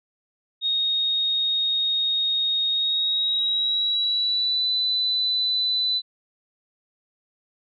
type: tone with pitch glide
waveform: sine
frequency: 3729 to 3997 Hz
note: A#7 to B7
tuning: 0 to +20 cents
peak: -20 dBFS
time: 0.61-6.02 s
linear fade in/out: 50 ms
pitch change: +120 cents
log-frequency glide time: 2.7-4.69 s
effects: none